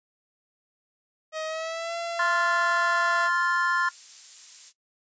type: tone with pitch glide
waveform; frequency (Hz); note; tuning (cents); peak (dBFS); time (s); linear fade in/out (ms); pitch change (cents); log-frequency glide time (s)
sawtooth; 630 to 679.1; D#5 to F5; +21 to -49; -26; 1.32-3.3; 50; +130; 1.46-1.96
type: noise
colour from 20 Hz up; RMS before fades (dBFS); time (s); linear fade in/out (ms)
violet; -37; 2.17-4.73; 50
type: chord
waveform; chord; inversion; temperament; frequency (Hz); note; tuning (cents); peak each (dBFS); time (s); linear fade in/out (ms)
triangle; F major; second; just; 1047.7 / 1396.9 / 1746.1; C6 / F6 / A6; +2 / 0 / -14; -25; 2.19-3.89; 5
effects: noise-tail reverb RT60 0.1 s tail -17 dB re dry + resampled to 16000 Hz